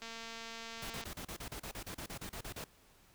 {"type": "click train", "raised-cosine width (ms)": 0.2, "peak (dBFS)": -29, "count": 233, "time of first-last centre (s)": [0.02, 1.038], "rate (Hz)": 228}
{"type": "noise bursts", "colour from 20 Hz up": "pink", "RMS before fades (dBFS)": -44, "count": 16, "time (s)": [0.82, 2.642], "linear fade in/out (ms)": 5, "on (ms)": 82, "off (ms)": 34}
{"effects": ["pink hiss -65 dBFS RMS until 3.14 s"]}